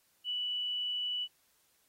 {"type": "tone", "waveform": "sine", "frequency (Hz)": 2960, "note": "F#7", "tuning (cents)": 0, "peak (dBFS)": -32, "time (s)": [0.24, 1.28], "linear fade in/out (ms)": 50, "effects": ["white hiss -71 dBFS RMS until 1.88 s", "AAC 48 kbps"]}